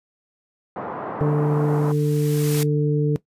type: band-pass noise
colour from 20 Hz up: white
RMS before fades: -30 dBFS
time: 0.76-1.92 s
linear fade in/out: 2 ms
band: 140 to 1100 Hz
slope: 24 dB/octave
type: noise with exponential growth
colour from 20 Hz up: white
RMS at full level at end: -27 dBFS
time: 1.2-2.63 s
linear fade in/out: 0 ms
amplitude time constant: 310 ms
type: harmonic tone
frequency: 148.4 Hz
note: D3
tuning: 18 cents sharp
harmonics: 1 / 2 / 3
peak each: -18 / -25 / -22 dBFS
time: 1.21-3.16 s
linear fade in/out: 0 ms
effects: noise-tail reverb RT60 0.1 s tail -17 dB re dry + resampled to 32000 Hz